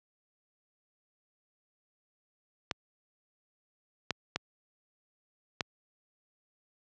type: clicks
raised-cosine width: 0.2 ms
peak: -12 dBFS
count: 4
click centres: 2.712 / 4.107 / 4.36 / 5.608 s
effects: high-pass 80 Hz 12 dB/octave + low-pass 6000 Hz 12 dB/octave